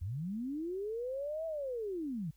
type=linear two-way sweep; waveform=sine; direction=up then down; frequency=77 to 659.3 to 140.8 Hz; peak=-35 dBFS; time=0.01-2.31 s; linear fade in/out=10 ms; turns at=1.46 s; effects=added 50 Hz sine -63 dBFS peak until 2.36 s + white hiss -74 dBFS RMS until 2.36 s